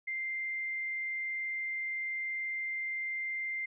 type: tone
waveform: sine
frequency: 2093 Hz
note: C7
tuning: in tune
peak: -33 dBFS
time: 0.07-3.66 s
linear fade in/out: 10 ms
effects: none